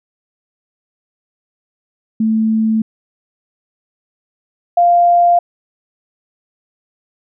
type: tone pair in turn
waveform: sine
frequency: 220.5 / 696.8 Hz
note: A3 / F5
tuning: +4 / -4 cents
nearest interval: octave + minor sixth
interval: 1992 cents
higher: second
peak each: -11 / -7 dBFS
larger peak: second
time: 2.2-2.82 / 4.77-5.39 s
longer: neither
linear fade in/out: 5 ms
effects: none